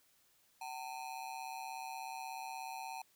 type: ring-modulated tone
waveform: square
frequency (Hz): 833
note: G#5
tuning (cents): +5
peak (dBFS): -40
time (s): 0.61-3.02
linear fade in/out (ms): 5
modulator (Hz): 68.3
effects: white hiss -71 dBFS RMS until 3.15 s